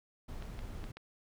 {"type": "noise", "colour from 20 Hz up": "brown", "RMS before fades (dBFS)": -43, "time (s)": [0.28, 0.92], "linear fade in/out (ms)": 10}
{"type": "clicks", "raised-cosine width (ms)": 0.3, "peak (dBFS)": -32, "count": 4, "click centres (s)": [0.424, 0.591, 0.841, 0.97]}
{"effects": []}